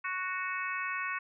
harmonic tone, 370 Hz, F#4, in tune, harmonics 3 / 4 / 5 / 6 / 7, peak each -37 / -38 / -39 / -40 / -40 dBFS, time 0.04-1.19 s, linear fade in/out 10 ms, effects none

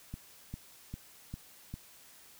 click train, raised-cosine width 5 ms, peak -27 dBFS, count 5, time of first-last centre 0.14-1.74 s, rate 2.5 Hz, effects white hiss -57 dBFS RMS until 2.39 s

